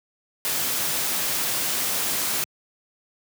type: noise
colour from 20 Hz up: white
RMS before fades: -25 dBFS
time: 0.45-2.44 s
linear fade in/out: 0 ms
effects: high-pass 100 Hz 12 dB/octave